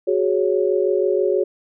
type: chord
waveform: sine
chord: F# suspended second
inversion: none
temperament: just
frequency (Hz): 370 / 416.2 / 555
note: F#4 / G#4 / C#5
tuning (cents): 0 / +4 / +2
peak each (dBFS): -19 / -20 / -22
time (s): 0.07-1.44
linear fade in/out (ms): 10
effects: none